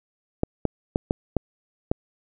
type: clicks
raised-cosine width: 2 ms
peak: -7 dBFS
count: 6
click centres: 0.434 / 0.653 / 0.959 / 1.109 / 1.367 / 1.915 s
effects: none